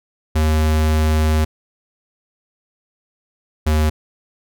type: tone pair in turn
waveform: square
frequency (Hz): 77.78 / 77.06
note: D#2 / D#2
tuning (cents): 0 / -16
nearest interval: unison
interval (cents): 16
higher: first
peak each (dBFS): -14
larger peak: neither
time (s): 0.35-1.45 / 3.66-3.9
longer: first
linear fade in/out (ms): 10
effects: none